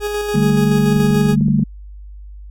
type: tone with tremolo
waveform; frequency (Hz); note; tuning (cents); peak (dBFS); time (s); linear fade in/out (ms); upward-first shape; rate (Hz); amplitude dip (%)
40% pulse; 415.3; G#4; 0; -17; 0-1.36; 50; square; 7; 30
type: chord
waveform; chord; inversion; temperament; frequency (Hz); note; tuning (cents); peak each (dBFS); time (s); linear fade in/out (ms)
sine; D suspended fourth; none; equal with one note detuned; 147.94 / 196 / 220; D3 / G3 / A3; +13 / 0 / 0; -16; 0.34-1.64; 10
type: clicks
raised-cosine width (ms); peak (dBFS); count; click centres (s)
3; -15; 10; 0.965 / 0.998 / 1.042 / 1.106 / 1.161 / 1.261 / 1.329 / 1.41 / 1.483 / 1.595
effects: added 50 Hz sine -32 dBFS peak until 2.5 s